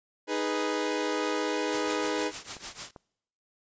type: chord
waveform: sawtooth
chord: G# minor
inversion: second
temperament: equal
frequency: 311.1 / 415.3 / 493.9 Hz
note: D#4 / G#4 / B4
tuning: 0 / 0 / 0 cents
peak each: -28 dBFS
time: 0.27-2.32 s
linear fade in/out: 50 ms
type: noise with tremolo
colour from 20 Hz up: white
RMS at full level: -35 dBFS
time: 1.72-2.91 s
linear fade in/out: 5 ms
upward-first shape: triangle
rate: 6.6 Hz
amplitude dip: 90%
type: clicks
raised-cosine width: 1 ms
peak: -30 dBFS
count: 2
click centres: 2.567 / 2.962 s
effects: noise-tail reverb RT60 0.8 s tail -26 dB re dry + resampled to 16000 Hz